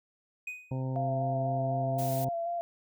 triangle tone with exponential decay, 2495 Hz, D#7, 4 cents sharp, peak -31 dBFS, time 0.47-0.82 s, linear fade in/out 5 ms, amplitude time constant 74 ms
harmonic tone, 130.81 Hz, C3, in tune, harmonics 1 / 2 / 3 / 4 / 5 / 6 / 7, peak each -31 / -38 / -46 / -42 / -50 / -50 / -48 dBFS, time 0.71-2.29 s, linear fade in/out 5 ms
sine tone with vibrato, 683 Hz, F5, 39 cents flat, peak -30 dBFS, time 0.96-2.61 s, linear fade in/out 0 ms, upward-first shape square, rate 4 Hz, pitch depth 20 cents each way
blue noise, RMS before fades -41 dBFS, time 1.98-2.25 s, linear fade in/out 10 ms
effects none

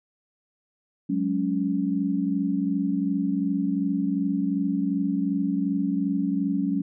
sine chord, F# suspended second, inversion none, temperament equal with one note detuned, 185 / 207.7 / 279.8 Hz, F#3 / G#3 / C#4, 0 / 0 / +16 cents, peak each -27 / -28 / -25 dBFS, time 1.09-6.82 s, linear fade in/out 10 ms, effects none

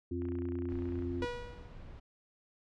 harmonic tone, 87.31 Hz, F2, in tune, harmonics 1 / 3 / 4, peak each -38 / -38 / -38 dBFS, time 0.11-1.25 s, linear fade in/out 5 ms
click train, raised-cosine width 0.5 ms, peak -38 dBFS, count 25, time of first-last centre 0.22-1.023 s, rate 29.9 Hz
brown noise, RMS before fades -48 dBFS, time 0.69-2 s, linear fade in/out 10 ms
sawtooth tone with exponential decay, 484.8 Hz, B4, 32 cents flat, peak -29 dBFS, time 1.22-1.87 s, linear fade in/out 2 ms, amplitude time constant 140 ms
effects low-pass 4000 Hz 12 dB/octave

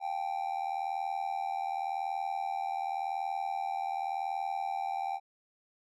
triangle tone with amplitude modulation, 784 Hz, G5, in tune, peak -26 dBFS, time 0-5.2 s, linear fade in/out 50 ms, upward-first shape sine, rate 80.9 Hz, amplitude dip 85%, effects none

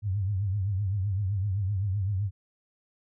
sine tone with vibrato, 98.5 Hz, G2, 9 cents sharp, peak -25 dBFS, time 0.02-2.31 s, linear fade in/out 50 ms, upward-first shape triangle, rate 7.8 Hz, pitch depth 150 cents each way, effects none

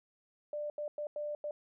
sine tone bursts at uneven times, 593 Hz, D5, 17 cents sharp, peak -35 dBFS, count 5, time 0.53-0.7 / 0.78-0.88 / 0.98-1.07 / 1.16-1.35 / 1.44-1.51 s, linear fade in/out 2 ms, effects none

